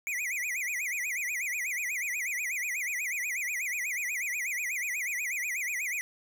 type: tone with vibrato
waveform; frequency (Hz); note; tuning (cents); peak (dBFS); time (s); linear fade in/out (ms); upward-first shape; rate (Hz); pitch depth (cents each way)
square; 2200; C#7; -14; -31; 0.07-6.01; 0; sine; 8.2; 230
effects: none